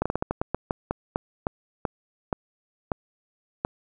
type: slowing click train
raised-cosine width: 1 ms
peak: -10 dBFS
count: 16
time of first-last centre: 0.02-3.649 s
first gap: 36 ms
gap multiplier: 1.24
effects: none